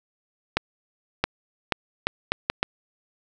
accelerating click train, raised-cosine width 0.3 ms, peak -4 dBFS, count 7, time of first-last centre 0.57-2.629 s, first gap 670 ms, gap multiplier 0.72, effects none

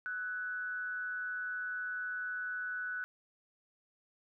sine tone with amplitude modulation, 1488 Hz, F#6, 9 cents sharp, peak -33 dBFS, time 0.06-3.04 s, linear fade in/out 0 ms, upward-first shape sine, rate 180 Hz, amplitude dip 55%, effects none

